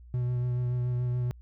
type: tone with vibrato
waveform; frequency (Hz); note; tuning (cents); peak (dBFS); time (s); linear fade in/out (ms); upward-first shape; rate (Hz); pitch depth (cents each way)
triangle; 123.3; B2; -2; -24; 0.14-1.31; 0; sine; 7; 17
effects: added 60 Hz sine -47 dBFS peak until 1.41 s